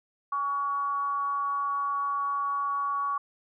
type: tone with frequency modulation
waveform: sine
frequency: 1126 Hz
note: C#6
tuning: 27 cents sharp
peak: -26 dBFS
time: 0.32-3.18 s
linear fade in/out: 5 ms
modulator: 299 Hz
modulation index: 0.31
effects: none